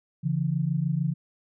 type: tone pair together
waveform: sine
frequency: 141 / 167.68 Hz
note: C#3 / E3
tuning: +30 / +30 cents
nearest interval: minor third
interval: 300 cents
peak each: -26 dBFS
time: 0.23-1.14 s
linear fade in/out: 20 ms
effects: none